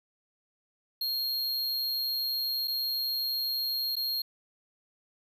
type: tone with dropouts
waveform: square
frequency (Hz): 4244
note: C8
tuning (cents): +24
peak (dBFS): -29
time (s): 1.01-4.22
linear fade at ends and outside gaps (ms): 5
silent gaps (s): 2.675-2.679 / 3.956-3.965
effects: none